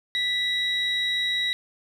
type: tone pair together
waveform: sine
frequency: 1975.5 / 3841 Hz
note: B6 / B7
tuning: 0 / -49 cents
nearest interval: octave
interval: 1151 cents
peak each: -26 / -23 dBFS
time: 0.15-1.53 s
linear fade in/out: 0 ms
effects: tanh soft clip ceiling -17 dBFS + 10-bit